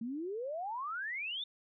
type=exponential sweep; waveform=sine; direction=up; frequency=220 to 3660 Hz; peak=-36 dBFS; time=0.01-1.44 s; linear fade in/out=5 ms; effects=none